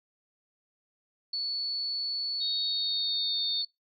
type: tone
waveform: sine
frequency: 4435 Hz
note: C#8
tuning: in tune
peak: -29 dBFS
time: 1.33-3.65 s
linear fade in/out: 5 ms
type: tone with pitch glide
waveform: sine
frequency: 3729 to 3648 Hz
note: A#7 to A#7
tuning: 0 to -38 cents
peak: -30 dBFS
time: 2.4-3.63 s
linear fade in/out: 20 ms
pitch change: -38 cents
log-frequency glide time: 2.69-3.41 s
effects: noise-tail reverb RT60 0.2 s tail -26 dB re dry